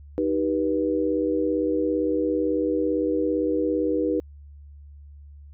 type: chord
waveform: sine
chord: Eb augmented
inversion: none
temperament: just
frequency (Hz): 311.1 / 388.9 / 486.1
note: Eb4 / G4 / B4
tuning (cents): 0 / -14 / -28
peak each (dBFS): -24 / -27 / -25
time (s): 0.18-4.2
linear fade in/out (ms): 0
effects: added 72 Hz sine -42 dBFS peak until 5.53 s